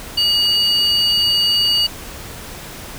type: tone pair together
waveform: triangle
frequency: 2893 / 4592 Hz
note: F#7 / D8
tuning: -40 / -40 cents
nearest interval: minor sixth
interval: 800 cents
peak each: -14 dBFS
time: 0.17-1.87 s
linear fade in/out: 10 ms
effects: tanh soft clip ceiling -5 dBFS + pink hiss -33 dBFS RMS until 2.98 s